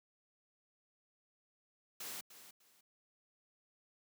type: noise with echo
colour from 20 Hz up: white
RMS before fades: -45 dBFS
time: 2-2.21 s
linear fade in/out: 5 ms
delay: 300 ms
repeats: 2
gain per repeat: -12 dB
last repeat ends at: 2.81 s
effects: high-pass 150 Hz 12 dB/octave